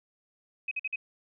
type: tone bursts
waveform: sine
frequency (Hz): 2533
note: D#7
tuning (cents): +30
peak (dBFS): -29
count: 4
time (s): 0.68-0.959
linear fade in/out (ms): 5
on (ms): 33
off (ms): 49
effects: none